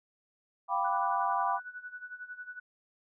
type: chord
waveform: sine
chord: G dominant seventh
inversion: third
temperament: equal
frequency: 698.5 / 784 / 987.8 / 1174.7 Hz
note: F5 / G5 / B5 / D6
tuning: 0 / 0 / 0 / 0 cents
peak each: -35 / -32 / -31 / -33 dBFS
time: 0.68-1.6 s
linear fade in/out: 50 ms
type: tone with tremolo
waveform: sine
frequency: 1480 Hz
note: F#6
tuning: in tune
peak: -38 dBFS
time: 0.84-2.6 s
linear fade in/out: 10 ms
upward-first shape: sine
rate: 11 Hz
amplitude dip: 80%
effects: none